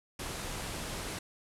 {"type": "low-pass noise", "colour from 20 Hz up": "pink", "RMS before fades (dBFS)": -39, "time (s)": [0.19, 1.19], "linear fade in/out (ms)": 5, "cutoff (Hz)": 12000, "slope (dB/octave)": 48, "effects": []}